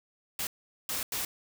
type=noise bursts at uneven times; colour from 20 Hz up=white; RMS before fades=-33 dBFS; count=3; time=0.39-0.47 / 0.89-1.03 / 1.12-1.25 s; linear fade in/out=2 ms; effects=none